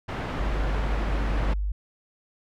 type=low-pass noise; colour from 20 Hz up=pink; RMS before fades=-31 dBFS; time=0.08-1.54 s; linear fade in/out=10 ms; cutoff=2000 Hz; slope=12 dB/octave
type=tone; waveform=sine; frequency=50 Hz; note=G1; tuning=35 cents sharp; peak=-24 dBFS; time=0.39-1.72 s; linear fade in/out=5 ms
effects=none